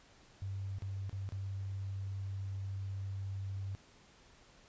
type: tone with dropouts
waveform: sine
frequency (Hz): 97.4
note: G2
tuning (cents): -11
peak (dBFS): -37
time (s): 0.42-3.75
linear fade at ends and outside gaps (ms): 0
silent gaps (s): 0.785-0.822 / 1.095-1.129 / 1.29-1.322
effects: pink hiss -62 dBFS RMS until 4.68 s + resampled to 16000 Hz